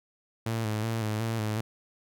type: tone with vibrato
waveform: sawtooth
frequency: 110.5 Hz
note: A2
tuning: 8 cents sharp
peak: -24 dBFS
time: 0.46-1.61 s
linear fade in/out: 5 ms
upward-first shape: square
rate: 2.7 Hz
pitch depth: 46 cents each way
effects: none